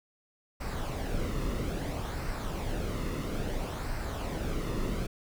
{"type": "noise with flanger", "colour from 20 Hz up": "brown", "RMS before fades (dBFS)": -33, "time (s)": [0.6, 5.07], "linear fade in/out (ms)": 10, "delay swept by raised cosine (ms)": [0.29, 1.29], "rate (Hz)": 0.6, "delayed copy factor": -0.5, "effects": []}